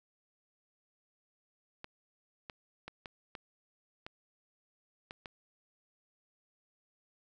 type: clicks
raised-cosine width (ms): 0.3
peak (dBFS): -27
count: 8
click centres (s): 1.844 / 2.498 / 2.88 / 3.058 / 3.352 / 4.065 / 5.109 / 5.258
effects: none